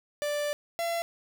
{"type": "tone pair in turn", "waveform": "45% pulse", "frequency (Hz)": [587.3, 678], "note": ["D5", "E5"], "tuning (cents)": [0, 49], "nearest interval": "major second", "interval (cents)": 249, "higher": "second", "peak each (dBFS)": -28, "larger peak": "neither", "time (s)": [[0.22, 0.53], [0.79, 1.02]], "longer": "first", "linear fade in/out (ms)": 0, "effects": []}